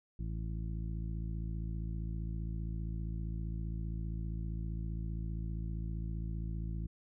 harmonic tone, 55.2 Hz, A1, 6 cents sharp, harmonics 1 / 2 / 3 / 4 / 5 / 6, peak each -37 / -42 / -43 / -52 / -58 / -54 dBFS, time 0.19-6.87 s, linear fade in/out 5 ms, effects none

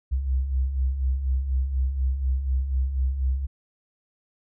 sine beating tone pair, 62.3 / 66.4 Hz, B1 / C2, +16 / +26 cents, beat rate 4.1 Hz, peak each -30 / -22 dBFS, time 0.11-3.47 s, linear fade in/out 20 ms, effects none

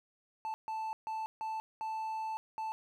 triangle tone bursts at uneven times, 880 Hz, A5, in tune, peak -33 dBFS, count 6, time 0.45-0.54 / 0.68-0.93 / 1.07-1.26 / 1.41-1.6 / 1.81-2.37 / 2.58-2.72 s, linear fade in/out 0 ms, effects none

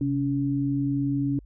sine tone pair together, 133 / 281.6 Hz, C3 / C#4, +29 / +27 cents, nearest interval octave + minor second, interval 1298 cents, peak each -27 / -24 dBFS, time 0.01-1.39 s, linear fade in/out 2 ms, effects added 50 Hz sine -46 dBFS peak until 1.45 s

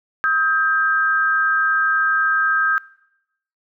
sine tone pair together, 1271.7 / 1588 Hz, D#6 / G6, +37 / +22 cents, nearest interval major third, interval 385 cents, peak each -19 / -17 dBFS, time 0.24-2.78 s, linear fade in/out 0 ms, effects noise-tail reverb RT60 0.8 s tail -21 dB re dry

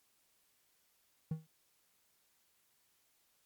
triangle tone with exponential decay, 158.5 Hz, D#3, 32 cents sharp, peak -29 dBFS, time 1.31-1.47 s, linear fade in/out 5 ms, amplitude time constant 34 ms, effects white hiss -74 dBFS RMS until 3.45 s + MP3 96 kbps

